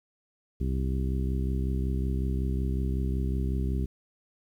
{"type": "harmonic tone", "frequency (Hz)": 65.4, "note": "C2", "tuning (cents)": 0, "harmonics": [1, 2, 3, 4, 5, 6], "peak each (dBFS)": [-27, -33, -35, -39, -41, -41], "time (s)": [0.6, 3.86], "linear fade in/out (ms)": 10, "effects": ["10-bit"]}